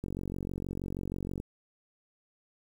click train, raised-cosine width 3 ms, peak -23 dBFS, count 64, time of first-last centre 0.04-1.401 s, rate 46.3 Hz, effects 9-bit

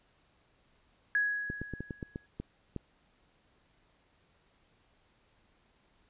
sine tone with exponential decay, 1669 Hz, G#6, 8 cents sharp, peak -24 dBFS, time 1.15-2.26 s, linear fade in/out 1 ms, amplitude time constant 240 ms
clicks, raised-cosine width 3 ms, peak -24 dBFS, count 9, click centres 1.501 / 1.616 / 1.737 / 1.806 / 1.908 / 2.028 / 2.159 / 2.4 / 2.763 s
effects pink hiss -69 dBFS RMS until 6.09 s + resampled to 8000 Hz

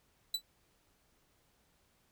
40% pulse tone with exponential decay, 3969 Hz, B7, 8 cents sharp, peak -27 dBFS, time 0.34-0.42 s, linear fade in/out 5 ms, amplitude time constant 16 ms, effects pink hiss -72 dBFS RMS until 2.11 s

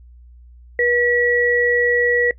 sine tone pair together, 483.1 / 1932.4 Hz, B4 / B6, -38 / -38 cents, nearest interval 2 octaves, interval 2400 cents, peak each -17 dBFS, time 0.79-2.31 s, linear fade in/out 2 ms, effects noise-tail reverb RT60 0.1 s tail -20 dB re dry + added 60 Hz sine -41 dBFS peak until 2.38 s

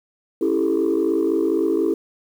sine chord, A dominant seventh, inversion first, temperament just, 275 / 330 / 396 / 440 Hz, C#4 / E4 / G4 / A4, -14 / +2 / +18 / 0 cents, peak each -25 / -19 / -21 / -23 dBFS, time 0.41-1.94 s, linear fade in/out 5 ms, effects tanh soft clip ceiling -11 dBFS + 8-bit

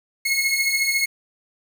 sawtooth beating tone pair, 2163 / 2177 Hz, C#7 / C#7, -43 / -32 cents, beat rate 14 Hz, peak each -21 / -17 dBFS, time 0.25-1.06 s, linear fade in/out 10 ms, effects 8-bit

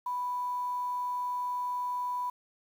sine tone with quantisation, 988 Hz, B5, in tune, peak -30 dBFS, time 0.06-2.3 s, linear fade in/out 5 ms, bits 9, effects none

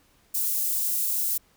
white high-pass noise, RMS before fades -26 dBFS, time 0.34-1.38 s, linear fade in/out 10 ms, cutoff 9700 Hz, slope 12 dB/octave, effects pink hiss -62 dBFS RMS until 1.56 s

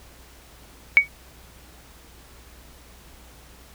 sine tone with exponential decay, 2246 Hz, C#7, 22 cents sharp, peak -5 dBFS, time 0.97-1.08 s, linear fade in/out 0 ms, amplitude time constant 22 ms, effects added 60 Hz sine -50 dBFS peak until 3.74 s + pink hiss -50 dBFS RMS until 3.74 s

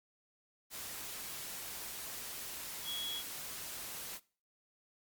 sine tone in noise, 3335 Hz, G#7, 7 cents sharp, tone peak -38 dBFS, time 2.84-3.23 s, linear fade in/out 50 ms, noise white, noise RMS -44 dBFS, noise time 0.7-4.2 s, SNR +3 dB, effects noise-tail reverb RT60 0.4 s tail -21 dB re dry + Opus 48 kbps

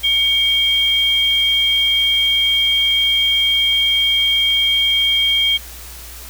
sine tone pair together, 2248 / 3210 Hz, C#7 / G7, +24 / +40 cents, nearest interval tritone, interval 616 cents, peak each -21 / -13 dBFS, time 0.03-5.58 s, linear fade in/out 20 ms, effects added 60 Hz sine -36 dBFS peak until 6.29 s + white hiss -36 dBFS RMS until 6.29 s

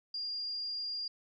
sine tone, 4809 Hz, D8, 40 cents sharp, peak -35 dBFS, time 0.14-1.08 s, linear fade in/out 5 ms, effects none

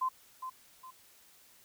sine tone with echo, 1034 Hz, C6, 21 cents flat, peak -28 dBFS, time 0.01-0.09 s, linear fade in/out 10 ms, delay 410 ms, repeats 2, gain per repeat -9 dB, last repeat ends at 0.91 s, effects white hiss -61 dBFS RMS until 1.64 s

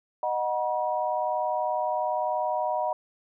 sine tone cluster, 618 / 738 / 961 Hz, D#5 / F#5 / B5, -12 / -5 / -48 cents, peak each -29 dBFS, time 0.23-2.93 s, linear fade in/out 2 ms, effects none

